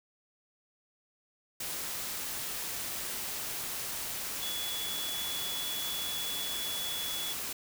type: tone in noise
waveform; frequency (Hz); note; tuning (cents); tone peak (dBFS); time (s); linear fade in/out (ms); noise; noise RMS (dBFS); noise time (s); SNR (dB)
sine; 3401; G#7; +40; -36; 4.42-7.33; 5; white; -37; 1.6-7.53; -2
effects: none